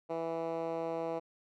10% pulse tone with band-pass filter, 164.8 Hz, E3, in tune, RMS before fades -36 dBFS, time 0.09-1.2 s, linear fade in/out 20 ms, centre 550 Hz, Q 1.5, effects none

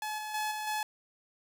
sawtooth tone with level steps, 855 Hz, A5, 50 cents flat, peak -30 / -33 / -27 / -31 / -27 dBFS, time 0.02-0.83 s, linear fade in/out 2 ms, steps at 0.18 / 0.34 / 0.51 / 0.67 s, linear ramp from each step 5 ms, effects none

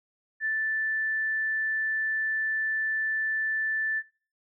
sine tone, 1760 Hz, A6, in tune, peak -25 dBFS, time 0.4-4.03 s, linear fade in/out 50 ms, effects noise-tail reverb RT60 0.4 s tail -21 dB re dry

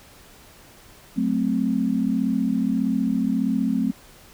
sine chord, F# diminished, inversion none, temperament equal, 185 / 220 / 261.6 Hz, F#3 / A3 / C4, 0 / 0 / 0 cents, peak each -26 / -23 / -23 dBFS, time 1.16-3.92 s, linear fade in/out 20 ms, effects pink hiss -49 dBFS RMS until 4.33 s

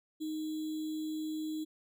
sine tone with sample-and-hold, 311.1 Hz, D#4, in tune, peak -34 dBFS, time 0.2-1.65 s, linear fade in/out 20 ms, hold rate 3675 Hz, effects none

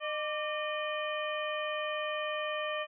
harmonic tone with a mistuned harmonic, 610 Hz, D#5, 34 cents flat, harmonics 1 / 2 / 3 / 4 / 5, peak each -35 / -38 / -40 / -41 / -42 dBFS, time 0-2.87 s, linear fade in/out 50 ms, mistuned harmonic 2, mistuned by -67 cents, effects none

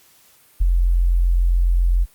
sine tone with ADSR envelope, 43.65 Hz, F1, in tune, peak -10 dBFS, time 0.6-2.06 s, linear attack 17 ms, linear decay 5 ms, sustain -3 dB, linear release 37 ms, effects white hiss -53 dBFS RMS until 2.14 s + Opus 48 kbps

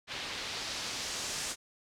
white noise with low-pass filter sweep, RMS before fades -38 dBFS, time 0.07-1.56 s, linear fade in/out 50 ms, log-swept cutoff 3500 to 7500 Hz, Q 1.3, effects none

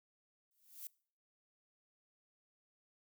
violet noise with exponential growth, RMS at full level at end -44 dBFS, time 0.51-0.87 s, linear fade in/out 1 ms, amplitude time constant 77 ms, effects noise-tail reverb RT60 0.5 s tail -23 dB re dry

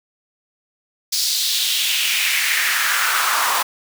pink noise with high-pass filter sweep, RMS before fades -19 dBFS, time 1.12-3.63 s, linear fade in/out 10 ms, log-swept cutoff 4900 to 960 Hz, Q 2.9, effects none

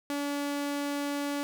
sawtooth tone, 286.2 Hz, D4, 45 cents flat, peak -26 dBFS, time 0.1-1.43 s, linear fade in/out 0 ms, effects none

